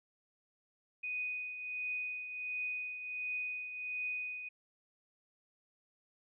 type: tone with tremolo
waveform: sine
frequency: 2489 Hz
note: D#7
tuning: in tune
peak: -34 dBFS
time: 1.03-4.49 s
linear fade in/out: 10 ms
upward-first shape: triangle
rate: 1.4 Hz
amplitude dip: 60%
effects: none